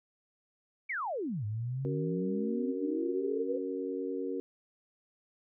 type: exponential two-way sweep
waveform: sine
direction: down then up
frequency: 2349 to 102.5 to 510 Hz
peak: -32 dBFS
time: 0.89-3.58 s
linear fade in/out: 10 ms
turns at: 1.45 s
type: chord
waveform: sine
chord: F# major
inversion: second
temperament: equal with one note detuned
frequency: 277.2 / 376.2 / 466.2 Hz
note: C#4 / F#4 / A#4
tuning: 0 / +29 / 0 cents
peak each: -37 dBFS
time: 1.85-4.4 s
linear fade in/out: 0 ms
effects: none